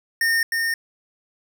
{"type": "tone with echo", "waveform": "square", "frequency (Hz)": 1828, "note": "A#6", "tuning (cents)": -34, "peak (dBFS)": -18, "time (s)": [0.21, 0.43], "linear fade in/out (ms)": 2, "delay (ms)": 310, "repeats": 1, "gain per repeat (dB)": -3, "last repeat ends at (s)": 0.74, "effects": []}